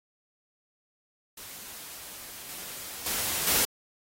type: noise with level steps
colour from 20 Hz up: white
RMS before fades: -43 / -40 / -30 / -24 dBFS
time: 1.37-3.65 s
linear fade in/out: 5 ms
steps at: 2.49 / 3.06 / 3.47 s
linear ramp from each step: 2 ms
effects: AAC 48 kbps